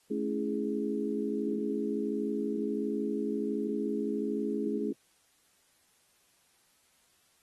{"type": "chord", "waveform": "sine", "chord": "A major seventh", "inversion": "none", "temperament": "equal with one note detuned", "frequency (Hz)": [215.8, 277.2, 329.6, 415.3], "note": ["A3", "C#4", "E4", "G#4"], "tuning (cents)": [-33, 0, 0, 0], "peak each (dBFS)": [-34, -35, -37, -34], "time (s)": [0.1, 4.93], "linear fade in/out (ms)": 10, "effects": ["white hiss -68 dBFS RMS until 7.42 s", "AAC 32 kbps"]}